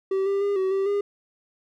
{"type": "tone with pitch steps", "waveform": "triangle", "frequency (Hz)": [385.3, 395.9, 403.6, 378.9, 388.9, 405.5], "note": ["G4", "G4", "G#4", "F#4", "G4", "G#4"], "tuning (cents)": [-30, 17, -49, 41, -14, -41], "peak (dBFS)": -19, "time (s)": [0.11, 1.01], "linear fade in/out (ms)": 5, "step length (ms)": 150, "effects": []}